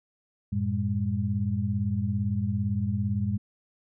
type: tone cluster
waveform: sine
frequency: 94.4 / 112.1 / 202.7 Hz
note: F#2 / A2 / G#3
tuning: +35 / +33 / -42 cents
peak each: -29 dBFS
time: 0.52-3.38 s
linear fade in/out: 10 ms
effects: none